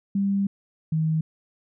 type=tone pair in turn; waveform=sine; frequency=198 / 158.44 Hz; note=G3 / D#3; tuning=+18 / +32 cents; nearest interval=major third; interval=386 cents; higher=first; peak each=-20 dBFS; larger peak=neither; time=0.15-0.47 / 0.92-1.21 s; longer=first; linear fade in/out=5 ms; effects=none